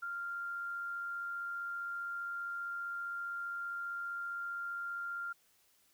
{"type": "tone with amplitude modulation", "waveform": "sine", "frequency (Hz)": 1392, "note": "F6", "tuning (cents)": -6, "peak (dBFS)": -36, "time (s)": [0.02, 5.33], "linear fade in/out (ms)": 10, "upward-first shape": "sine", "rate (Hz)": 95.2, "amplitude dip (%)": 25, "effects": ["white hiss -70 dBFS RMS until 5.93 s"]}